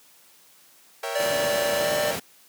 sawtooth chord, A# diminished seventh, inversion none, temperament equal, 466.2 / 554.4 / 659.3 / 784 Hz, A#4 / C#5 / E5 / G5, 0 / 0 / 0 / 0 cents, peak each -30 dBFS, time 1.03-2.16 s, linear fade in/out 5 ms
square tone with pitch glide, 581 to 596 Hz, D5 to D5, -19 to +25 cents, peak -24 dBFS, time 1.15-2.11 s, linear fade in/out 5 ms, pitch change +44 cents, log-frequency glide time 1.75-1.91 s
pink noise, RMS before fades -31 dBFS, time 1.19-2.2 s, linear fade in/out 10 ms
effects white hiss -55 dBFS RMS until 2.48 s + high-pass 150 Hz 12 dB/octave

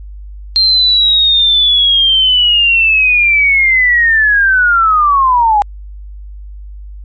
sine linear sweep, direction down, 4186 to 807 Hz, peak -6 dBFS, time 0.56-5.62 s, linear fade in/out 0 ms, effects added 50 Hz sine -26 dBFS peak until 7.04 s + MP3 32 kbps

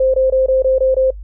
sine tone bursts, 523.3 Hz, C5, in tune, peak -10 dBFS, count 7, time 0-1.106 s, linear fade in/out 5 ms, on 140 ms, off 21 ms, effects noise-tail reverb RT60 0.1 s tail -22 dB re dry + added 50 Hz sine -28 dBFS peak until 1.23 s

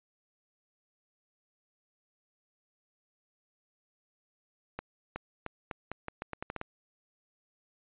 accelerating click train, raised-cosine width 0.5 ms, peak -21 dBFS, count 12, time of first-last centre 4.79-6.614 s, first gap 370 ms, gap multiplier 0.82, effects resampled to 8000 Hz

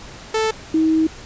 sawtooth / sine tone pair in turn, 440 / 318.3 Hz, A4 / D#4, 0 / +39 cents, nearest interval tritone, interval 561 cents, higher first, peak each -13 dBFS, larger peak neither, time 0.34-0.51 / 0.74-1.07 s, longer second, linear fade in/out 5 ms, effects pink hiss -38 dBFS RMS until 1.25 s + resampled to 16000 Hz

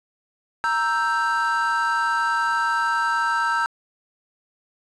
triangle chord, E diminished, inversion second, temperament equal, 932.3 / 1318.5 / 1568 Hz, Bb5 / E6 / G6, 0 / 0 / 0 cents, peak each -22 dBFS, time 0.64-3.66 s, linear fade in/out 0 ms, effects resampled to 22050 Hz + 7-bit

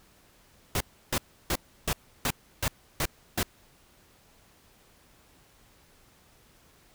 pink noise bursts, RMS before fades -27 dBFS, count 8, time 0.75-3.43 s, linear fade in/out 2 ms, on 55 ms, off 320 ms, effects pink hiss -60 dBFS RMS until 6.94 s

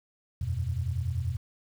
sine chord, E suspended second, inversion none, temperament just, 82.41 / 92.71 / 123.61 Hz, E2 / F#2 / B2, 0 / +4 / +2 cents, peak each -32 dBFS, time 0.41-1.37 s, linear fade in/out 5 ms, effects 9-bit

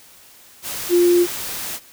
sine tone in noise, 350.7 Hz, F4, 7 cents sharp, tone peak -11 dBFS, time 0.89-1.27 s, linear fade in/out 50 ms, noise white, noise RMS -28 dBFS, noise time 0.62-1.8 s, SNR +14 dB, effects white hiss -47 dBFS RMS until 1.92 s

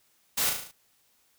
white noise with echo, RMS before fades -27 dBFS, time 0.37-0.5 s, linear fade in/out 10 ms, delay 36 ms, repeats 6, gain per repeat -4 dB, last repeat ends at 0.716 s, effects white hiss -67 dBFS RMS until 1.38 s

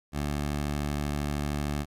15% pulse tone, 73 Hz, D2, 10 cents flat, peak -22 dBFS, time 0.12-1.86 s, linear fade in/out 50 ms, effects resampled to 32000 Hz + 10-bit

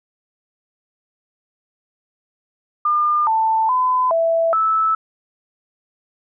sine tone with pitch steps, 1205 / 887 / 1012 / 661 / 1309 Hz, D6 / A5 / B5 / E5 / E6, +44 / +14 / +42 / +5 / -13 cents, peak -14 dBFS, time 2.85-4.95 s, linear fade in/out 5 ms, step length 420 ms, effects none

